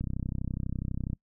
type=click train; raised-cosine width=5 ms; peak=-20 dBFS; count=37; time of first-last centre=0.01-1.131 s; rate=32.1 Hz; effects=noise-tail reverb RT60 0.1 s tail -24 dB re dry